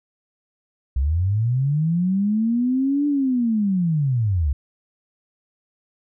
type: linear two-way sweep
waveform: sine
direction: up then down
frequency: 61.7 to 293.7 to 64.5 Hz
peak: -17 dBFS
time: 0.96-4.53 s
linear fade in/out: 5 ms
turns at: 3.07 s
effects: none